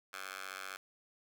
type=tone with high-pass filter; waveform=10% pulse; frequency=95.4 Hz; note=G2; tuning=47 cents flat; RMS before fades=-45 dBFS; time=0.13-0.77 s; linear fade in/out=5 ms; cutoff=1300 Hz; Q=1.5; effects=none